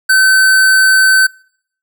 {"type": "tone", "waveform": "square", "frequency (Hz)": 1530, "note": "G6", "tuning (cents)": -42, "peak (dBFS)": -7, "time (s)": [0.09, 1.27], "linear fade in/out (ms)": 10, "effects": ["noise-tail reverb RT60 0.6 s tail -25 dB re dry"]}